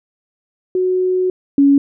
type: tone pair in turn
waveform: sine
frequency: 368.6 / 280.1 Hz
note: F#4 / C#4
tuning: -7 / +18 cents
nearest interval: perfect fourth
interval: 475 cents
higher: first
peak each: -13 / -7 dBFS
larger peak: second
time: 0.75-1.3 / 1.58-1.78 s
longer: first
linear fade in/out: 2 ms
effects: none